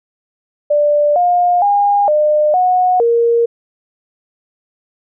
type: tone with pitch steps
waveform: sine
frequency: 589 / 710 / 812 / 603 / 731 / 467.5 Hz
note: D5 / F5 / G#5 / D5 / F#5 / A#4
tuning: +5 / +28 / -39 / +46 / -21 / +5 cents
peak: -9 dBFS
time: 0.7-3.46 s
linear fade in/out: 10 ms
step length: 460 ms
effects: none

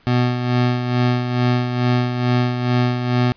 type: tone with tremolo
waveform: 25% pulse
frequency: 123.47 Hz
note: B2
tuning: in tune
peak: -10 dBFS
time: 0.07-3.32 s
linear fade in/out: 0 ms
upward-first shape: sine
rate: 2.3 Hz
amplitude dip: 55%
effects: pink hiss -54 dBFS RMS until 3.36 s + resampled to 11025 Hz

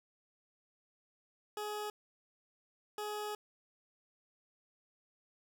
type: tone bursts at uneven times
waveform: 20% pulse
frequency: 420 Hz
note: G#4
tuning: 19 cents sharp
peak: -33 dBFS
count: 2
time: 1.57-1.9 / 2.98-3.35 s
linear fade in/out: 2 ms
effects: none

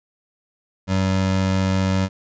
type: tone pair together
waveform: square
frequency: 95 / 190 Hz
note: F#2 / F#3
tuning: +46 / +46 cents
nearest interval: octave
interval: 1200 cents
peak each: -21 dBFS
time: 0.87-2.09 s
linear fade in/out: 50 ms
effects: resampled to 16000 Hz

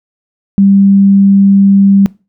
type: tone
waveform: sine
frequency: 197.2 Hz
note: G3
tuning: 11 cents sharp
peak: -3 dBFS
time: 0.58-2.06 s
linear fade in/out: 0 ms
effects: noise-tail reverb RT60 0.3 s tail -23 dB re dry

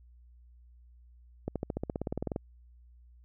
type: accelerating click train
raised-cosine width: 2 ms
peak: -19 dBFS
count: 16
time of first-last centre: 1.48-2.361 s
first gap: 77 ms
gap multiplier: 0.96
effects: added 60 Hz sine -54 dBFS peak until 3.24 s

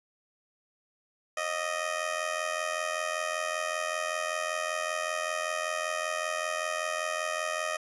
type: tone with amplitude modulation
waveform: 15% pulse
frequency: 622.3 Hz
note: D#5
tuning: in tune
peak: -20 dBFS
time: 1.37-7.77 s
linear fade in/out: 5 ms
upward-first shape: sine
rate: 85.2 Hz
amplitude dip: 75%
effects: resampled to 24000 Hz

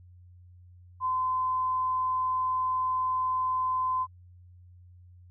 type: tone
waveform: sine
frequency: 1026 Hz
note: C6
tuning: 34 cents flat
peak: -25 dBFS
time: 1-4.07 s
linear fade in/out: 50 ms
effects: added 89 Hz sine -50 dBFS peak until 5.3 s

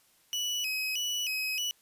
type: tone with vibrato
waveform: 30% pulse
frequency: 2738 Hz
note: F7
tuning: 35 cents flat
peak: -27 dBFS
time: 0.33-1.71 s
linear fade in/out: 0 ms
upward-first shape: square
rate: 1.6 Hz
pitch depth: 130 cents each way
effects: white hiss -65 dBFS RMS until 1.81 s + resampled to 32000 Hz

